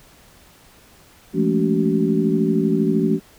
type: tone cluster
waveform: sine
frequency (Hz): 169.7 / 211.2 / 224 / 284.5 / 379.2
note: F3 / G#3 / A3 / C#4 / F#4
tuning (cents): -49 / +29 / +31 / +45 / +43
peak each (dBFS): -22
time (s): 1.33-3.2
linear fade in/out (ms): 50
effects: pink hiss -50 dBFS RMS until 3.38 s